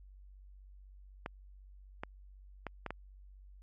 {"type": "clicks", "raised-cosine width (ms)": 0.5, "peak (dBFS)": -23, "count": 5, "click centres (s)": [1.261, 2.035, 2.667, 2.863, 2.906], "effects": ["added 48 Hz sine -52 dBFS peak until 3.62 s", "MP3 48 kbps"]}